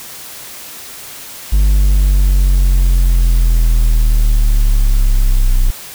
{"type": "linear sweep", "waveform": "triangle", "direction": "down", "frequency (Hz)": [50.9, 30.99], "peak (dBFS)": -5, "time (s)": [1.52, 5.71], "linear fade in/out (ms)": 10, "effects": ["white hiss -31 dBFS RMS until 5.94 s"]}